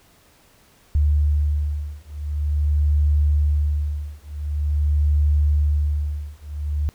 sine beating tone pair, 73.7 / 74.16 Hz, D2 / D2, +7 / +17 cents, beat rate 0.46 Hz, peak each -20 / -20 dBFS, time 0.95-6.89 s, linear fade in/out 0 ms, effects pink hiss -55 dBFS RMS until 6.94 s

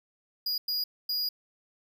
square tone bursts at uneven times, 4884 Hz, D#8, 33 cents flat, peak -28 dBFS, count 3, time 0.46-0.58 / 0.68-0.84 / 1.09-1.29 s, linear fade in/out 5 ms, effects none

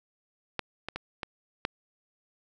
clicks, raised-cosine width 0.3 ms, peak -13 / -18 / -18 / -17 / -11 dBFS, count 5, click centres 0.593 / 0.886 / 0.96 / 1.232 / 1.651 s, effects none

